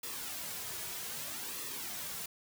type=noise with flanger; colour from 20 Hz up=white; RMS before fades=-41 dBFS; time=0.03-2.26 s; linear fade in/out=5 ms; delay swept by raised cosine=1.3 to 3.8 ms; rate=0.63 Hz; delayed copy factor=-0.6; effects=none